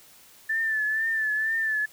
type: tone with vibrato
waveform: sine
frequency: 1760 Hz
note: A6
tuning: in tune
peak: -23 dBFS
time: 0.49-1.86 s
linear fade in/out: 10 ms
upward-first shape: triangle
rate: 2.1 Hz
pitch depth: 57 cents each way
effects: white hiss -53 dBFS RMS until 1.92 s